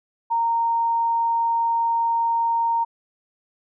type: tone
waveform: sine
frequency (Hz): 925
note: A#5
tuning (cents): -14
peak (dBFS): -18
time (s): 0.3-2.85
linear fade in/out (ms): 20
effects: none